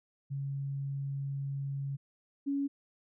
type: tone pair in turn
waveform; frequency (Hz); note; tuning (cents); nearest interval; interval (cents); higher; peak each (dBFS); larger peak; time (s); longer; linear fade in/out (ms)
sine; 138.59 / 279.8; C#3 / C#4; 0 / +16; octave; 1216; second; -33 / -29; second; 0.3-1.97 / 2.46-2.68; first; 20
effects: none